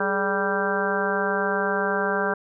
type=harmonic tone with a mistuned harmonic; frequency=196 Hz; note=G3; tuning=in tune; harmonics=1 / 2 / 3 / 4 / 5 / 6 / 7 / 8; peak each=-31 / -27 / -29 / -31 / -31 / -33 / -31 / -27 dBFS; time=0-2.34 s; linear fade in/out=5 ms; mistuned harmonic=2; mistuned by=+99 cents; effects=none